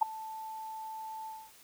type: tone with ADSR envelope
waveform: sine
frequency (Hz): 880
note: A5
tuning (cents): 0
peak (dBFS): -18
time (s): 0.01-1.52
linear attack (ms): 14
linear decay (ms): 7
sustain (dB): -21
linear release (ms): 250
effects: white hiss -58 dBFS RMS until 1.63 s